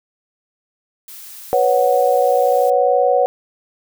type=noise; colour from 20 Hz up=blue; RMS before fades=-36 dBFS; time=1.08-2.7 s; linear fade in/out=2 ms
type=chord; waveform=sine; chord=B suspended second; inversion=none; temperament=equal; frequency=493.9 / 554.4 / 740 Hz; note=B4 / C#5 / F#5; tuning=0 / 0 / 0 cents; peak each=-16 dBFS; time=1.53-3.26 s; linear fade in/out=0 ms
effects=none